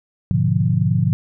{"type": "chord", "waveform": "sine", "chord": "G# diminished seventh", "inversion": "none", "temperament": "equal", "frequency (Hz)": [103.83, 123.47, 146.83, 174.61], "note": ["G#2", "B2", "D3", "F3"], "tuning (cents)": [0, 0, 0, 0], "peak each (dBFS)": -20, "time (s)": [0.31, 1.13], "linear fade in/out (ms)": 0, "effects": []}